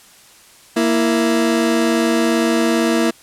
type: tone pair together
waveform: 30% pulse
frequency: 233.1 / 330.7 Hz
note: A#3 / E4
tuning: 0 / +6 cents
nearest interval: tritone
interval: 606 cents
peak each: -14 dBFS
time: 0.76-3.11 s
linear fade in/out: 10 ms
effects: white hiss -46 dBFS RMS until 3.22 s + low-pass 11000 Hz 12 dB/octave